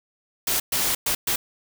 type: noise bursts at uneven times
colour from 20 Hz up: white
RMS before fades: -23 dBFS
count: 4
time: 0.47-0.6 / 0.72-0.95 / 1.06-1.15 / 1.27-1.36 s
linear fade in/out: 5 ms
effects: none